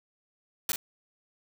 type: noise with echo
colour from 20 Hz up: white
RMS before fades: -28 dBFS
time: 0.69-0.72 s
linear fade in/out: 2 ms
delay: 40 ms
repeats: 1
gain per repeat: -6 dB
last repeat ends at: 0.76 s
effects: none